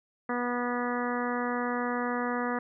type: harmonic tone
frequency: 243.9 Hz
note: B3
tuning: 21 cents flat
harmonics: 1 / 2 / 3 / 4 / 5 / 6 / 7 / 8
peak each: -32 / -34 / -37 / -37 / -36 / -41 / -39 / -41 dBFS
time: 0.29-2.59 s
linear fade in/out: 5 ms
effects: none